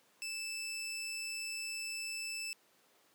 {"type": "tone", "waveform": "20% pulse", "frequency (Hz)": 2637, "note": "E7", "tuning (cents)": 0, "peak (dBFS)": -34, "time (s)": [0.22, 2.53], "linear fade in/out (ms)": 0, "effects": ["pink hiss -68 dBFS RMS until 3.14 s", "high-pass 300 Hz 12 dB/octave"]}